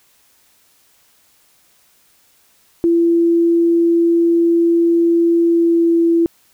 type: tone with pitch glide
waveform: sine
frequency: 337.7 to 335.2 Hz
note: E4 to E4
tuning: +42 to +29 cents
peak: -10 dBFS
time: 2.84-6.26 s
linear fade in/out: 0 ms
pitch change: -13 cents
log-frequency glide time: 5.41-5.96 s
effects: white hiss -55 dBFS RMS until 6.53 s